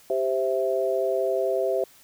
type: chord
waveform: sine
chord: C major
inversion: second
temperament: equal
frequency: 392 / 523.3 / 659.3 Hz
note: G4 / C5 / E5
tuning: 0 / 0 / 0 cents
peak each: -26 dBFS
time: 0.1-1.84 s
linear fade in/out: 2 ms
effects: white hiss -54 dBFS RMS until 2.03 s